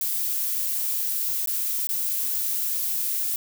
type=noise with dropouts; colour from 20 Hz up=violet; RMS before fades=-26 dBFS; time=0.01-3.36 s; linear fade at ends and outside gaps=2 ms; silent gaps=1.46-1.473 / 1.871-1.89 s; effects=none